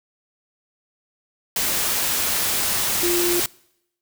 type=tone in noise; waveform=sine; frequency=349.2 Hz; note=F4; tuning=in tune; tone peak=-20 dBFS; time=3.03-3.4 s; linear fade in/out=2 ms; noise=white; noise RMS=-22 dBFS; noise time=1.56-3.46 s; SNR=-1 dB; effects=noise-tail reverb RT60 0.8 s tail -25 dB re dry